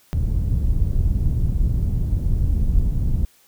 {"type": "low-pass noise", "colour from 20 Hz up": "pink", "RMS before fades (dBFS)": -19, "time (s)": [0.13, 3.25], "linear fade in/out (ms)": 0, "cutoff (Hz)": 110, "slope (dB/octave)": 12, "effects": ["white hiss -56 dBFS RMS until 3.47 s"]}